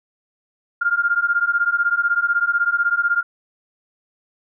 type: beating tone pair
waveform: sine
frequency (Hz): 1396.9 / 1412.9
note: F6 / F6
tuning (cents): 0 / +20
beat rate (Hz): 16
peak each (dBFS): -19 / -19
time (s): 0.81-3.23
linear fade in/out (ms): 10
effects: none